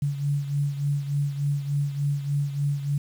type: beating tone pair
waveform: sine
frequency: 142.2 / 145.6 Hz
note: C#3 / D3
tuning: +45 / -15 cents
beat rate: 3.4 Hz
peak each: -24 / -30 dBFS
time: 0.02-2.98 s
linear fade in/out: 5 ms
effects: 8-bit